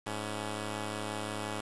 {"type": "tone pair together", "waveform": "5% pulse", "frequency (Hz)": [105.7, 280.9], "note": ["G#2", "C#4"], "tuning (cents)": [31, 23], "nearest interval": "octave + perfect fourth", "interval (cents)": 1692, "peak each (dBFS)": [-25, -31], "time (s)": [0.06, 1.61], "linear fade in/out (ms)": 5, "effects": ["resampled to 22050 Hz", "8-bit"]}